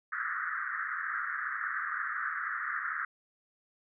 pink band-pass noise, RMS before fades -35 dBFS, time 0.12-3.05 s, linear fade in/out 5 ms, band 1200 to 1900 Hz, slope 96 dB/octave, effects none

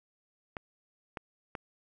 clicks, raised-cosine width 0.5 ms, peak -22 dBFS, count 3, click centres 0.568 / 1.172 / 1.552 s, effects none

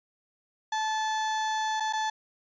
35% pulse tone with dropouts, 870 Hz, A5, 20 cents flat, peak -25 dBFS, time 0.72-2.1 s, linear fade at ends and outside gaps 5 ms, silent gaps 1.8-1.804 / 1.927-1.933 s, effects resampled to 16000 Hz

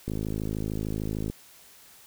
click train, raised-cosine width 3 ms, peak -18 dBFS, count 66, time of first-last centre 0.08-1.3 s, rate 53.3 Hz, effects white hiss -53 dBFS RMS until 2.06 s

